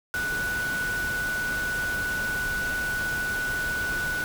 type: tone in noise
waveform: sine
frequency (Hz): 1480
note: F#6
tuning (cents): 0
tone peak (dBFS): -26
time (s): 0.14-4.24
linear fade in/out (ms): 0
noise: pink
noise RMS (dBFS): -35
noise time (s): 0.14-4.24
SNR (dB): +6
effects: none

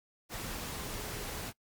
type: tone in noise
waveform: sine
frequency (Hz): 420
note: G#4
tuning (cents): +19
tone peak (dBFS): -50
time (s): 0.75-1.41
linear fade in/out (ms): 50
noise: pink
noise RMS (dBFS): -40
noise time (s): 0.29-1.53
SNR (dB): -13
effects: noise-tail reverb RT60 0.1 s tail -23 dB re dry + Opus 48 kbps

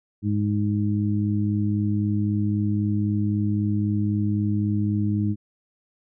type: harmonic tone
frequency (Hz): 103.83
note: G#2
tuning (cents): 0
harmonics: 1 / 2 / 3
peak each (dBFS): -23 / -24 / -28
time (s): 0.22-5.36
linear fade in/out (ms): 50
effects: none

